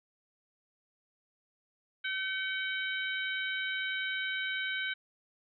harmonic tone with a mistuned harmonic, 766 Hz, G5, 40 cents flat, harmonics 2 / 3 / 4 / 5, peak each -34 / -38 / -40 / -42 dBFS, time 2.04-4.94 s, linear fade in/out 10 ms, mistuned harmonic 3, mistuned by -33 cents, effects none

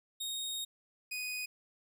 sawtooth tone pair in turn, 3729 / 2489 Hz, A#7 / D#7, 0 / 0 cents, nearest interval perfect fifth, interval 700 cents, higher first, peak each -33 / -33 dBFS, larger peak neither, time 0.2-0.65 / 1.11-1.46 s, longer first, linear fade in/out 10 ms, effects none

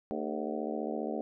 harmonic tone with a mistuned harmonic, 74.9 Hz, D2, 35 cents sharp, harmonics 3 / 4 / 5 / 6 / 7 / 8 / 9 / 10, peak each -38 / -39 / -40 / -41 / -41 / -42 / -43 / -43 dBFS, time 0.11-1.21 s, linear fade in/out 0 ms, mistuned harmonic 5, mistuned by +89 cents, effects none

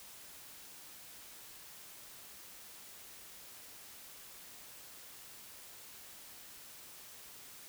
silence, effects white hiss -53 dBFS RMS until 7.68 s

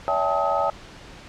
sine tone cluster, 569 / 657 / 794 / 874 / 1271 Hz, C#5 / E5 / G5 / A5 / D#6, +45 / -6 / +22 / -12 / +36 cents, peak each -26 dBFS, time 0.08-0.7 s, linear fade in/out 0 ms, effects pink hiss -43 dBFS RMS until 1.28 s + low-pass 5000 Hz 12 dB/octave

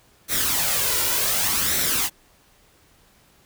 white noise with flanger, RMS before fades -22 dBFS, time 0.28-2.1 s, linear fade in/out 50 ms, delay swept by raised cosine 0.51 to 2.11 ms, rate 0.67 Hz, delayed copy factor +0.55, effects pink hiss -57 dBFS RMS until 3.45 s

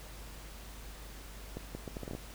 accelerating click train, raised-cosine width 2 ms, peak -26 dBFS, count 9, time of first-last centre 1.57-2.151 s, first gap 180 ms, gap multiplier 0.71, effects added 50 Hz sine -47 dBFS peak until 2.34 s + pink hiss -51 dBFS RMS until 2.34 s

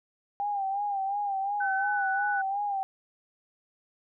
sine tone with vibrato, 798 Hz, G5, 31 cents sharp, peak -27 dBFS, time 0.4-2.83 s, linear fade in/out 0 ms, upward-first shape sine, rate 2.8 Hz, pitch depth 61 cents each way
sine tone with pitch glide, 1521 to 1487.1 Hz, F#6 to F#6, +47 to +8 cents, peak -28 dBFS, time 1.6-2.42 s, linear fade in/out 10 ms, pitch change -39 cents, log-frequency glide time 1.82-2.01 s
effects none

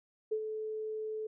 sine tone with ADSR envelope, 434 Hz, A4, 24 cents flat, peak -28 dBFS, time 0.31-1.27 s, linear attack 13 ms, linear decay 72 ms, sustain -7 dB, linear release 6 ms, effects none

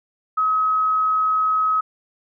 sine tone, 1275 Hz, D#6, 42 cents sharp, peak -16 dBFS, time 0.37-1.81 s, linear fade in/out 10 ms, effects none

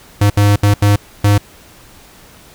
square tone bursts at uneven times, 102.3 Hz, G#2, 26 cents flat, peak -8 dBFS, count 5, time 0.21-0.3 / 0.37-0.56 / 0.63-0.74 / 0.82-0.96 / 1.24-1.38 s, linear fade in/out 5 ms, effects pink hiss -42 dBFS RMS until 2.54 s

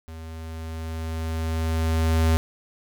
square tone with level ramp, 80.8 Hz, E2, 34 cents flat, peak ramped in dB -37 to -17 dBFS, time 0.08-2.37 s, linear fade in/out 0 ms, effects none

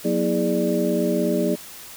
sine tone cluster, 181.9 / 238.8 / 322.8 / 412.9 / 593 Hz, F#3 / A#3 / E4 / G#4 / D5, -29 / +42 / -36 / -10 / +17 cents, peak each -25 dBFS, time 0.04-1.56 s, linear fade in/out 20 ms, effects white hiss -40 dBFS RMS until 1.96 s

